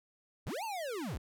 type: linear two-way sweep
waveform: square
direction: up then down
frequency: 32.7 to 935 to 32.7 Hz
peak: -37 dBFS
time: 0.46-1.18 s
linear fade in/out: 10 ms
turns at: 0.64 s
effects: none